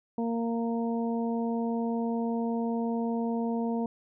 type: harmonic tone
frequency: 231.3 Hz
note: A#3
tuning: 13 cents flat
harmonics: 1 / 2 / 3 / 4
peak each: -28 / -34 / -38 / -40 dBFS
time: 0.18-3.86 s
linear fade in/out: 2 ms
effects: none